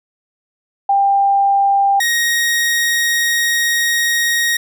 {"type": "tone pair in turn", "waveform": ["sine", "sawtooth"], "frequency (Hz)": [794, 1876.5], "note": ["G5", "A#6"], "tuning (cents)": [22, 11], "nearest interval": "octave + minor third", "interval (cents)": 1489, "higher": "second", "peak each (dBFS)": -10, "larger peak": "neither", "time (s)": [[0.89, 2], [2, 4.57]], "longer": "second", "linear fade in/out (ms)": 5, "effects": []}